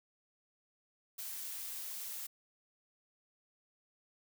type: noise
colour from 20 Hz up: blue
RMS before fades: -43 dBFS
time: 1.18-2.27 s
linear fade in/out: 10 ms
effects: none